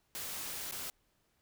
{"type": "noise with dropouts", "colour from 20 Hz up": "white", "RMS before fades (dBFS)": -41, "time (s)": [0.15, 0.9], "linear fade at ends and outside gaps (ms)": 0, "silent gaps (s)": [0.711, 0.723], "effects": ["pink hiss -75 dBFS RMS until 1.41 s"]}